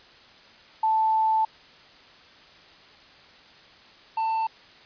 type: tone pair in turn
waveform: sine / triangle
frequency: 880 / 891.3 Hz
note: A5 / A5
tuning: 0 / +22 cents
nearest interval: unison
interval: 22 cents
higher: second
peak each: -19 / -21 dBFS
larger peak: first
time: 0.83-1.45 / 4.17-4.47 s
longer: first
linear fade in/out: 5 ms
effects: white hiss -51 dBFS RMS until 4.85 s + resampled to 11025 Hz